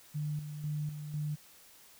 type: tone with tremolo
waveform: sine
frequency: 150 Hz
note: D3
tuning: 37 cents sharp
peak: -32 dBFS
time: 0.14-1.36 s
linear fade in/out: 20 ms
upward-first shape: square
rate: 2 Hz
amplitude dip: 55%
effects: white hiss -58 dBFS RMS until 1.99 s